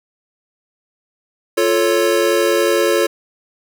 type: chord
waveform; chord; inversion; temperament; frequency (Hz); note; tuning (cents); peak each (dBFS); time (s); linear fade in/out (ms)
square; F augmented; none; equal; 349.2 / 440 / 554.4; F4 / A4 / C#5; 0 / 0 / 0; -18; 1.57-3.07; 10
effects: none